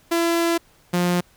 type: tone pair in turn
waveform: sawtooth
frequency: 337 / 176.88 Hz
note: E4 / F3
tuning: +38 / +22 cents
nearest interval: major seventh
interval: 1116 cents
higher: first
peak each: -14 dBFS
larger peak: neither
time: 0.11-0.58 / 0.93-1.21 s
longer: first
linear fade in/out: 10 ms
effects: pink hiss -56 dBFS RMS until 1.36 s